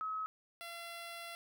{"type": "tone pair in turn", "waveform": ["sine", "10% pulse"], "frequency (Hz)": [1281, 681.7], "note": ["E6", "F5"], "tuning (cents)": [-50, -42], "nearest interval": "major seventh", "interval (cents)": 1092, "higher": "first", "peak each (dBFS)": [-36, -36], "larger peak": "neither", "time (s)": [[0.01, 0.26], [0.61, 1.35]], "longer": "second", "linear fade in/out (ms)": 0, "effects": []}